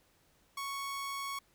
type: tone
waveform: sawtooth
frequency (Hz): 1108.7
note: C#6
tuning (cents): 0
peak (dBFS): -33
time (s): 0.57-1.39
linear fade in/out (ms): 5
effects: pink hiss -69 dBFS RMS until 1.54 s